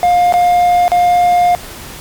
triangle tone with dropouts, 708 Hz, F5, 23 cents sharp, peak -5 dBFS, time 0.03-1.55 s, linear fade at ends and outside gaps 0 ms, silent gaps 0.324-0.339 / 0.88-0.918 s, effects pink hiss -30 dBFS RMS until 2 s + MP3 96 kbps

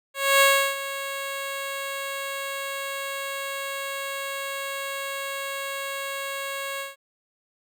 10% pulse tone with ADSR envelope, 550 Hz, C#5, 14 cents flat, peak -6 dBFS, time 0.14-6.96 s, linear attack 270 ms, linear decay 340 ms, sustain -15 dB, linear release 160 ms, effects none

